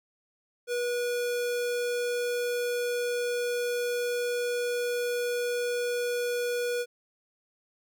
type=tone; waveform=square; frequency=484.6 Hz; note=B4; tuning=33 cents flat; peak=-28 dBFS; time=0.67-6.86 s; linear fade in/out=50 ms; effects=none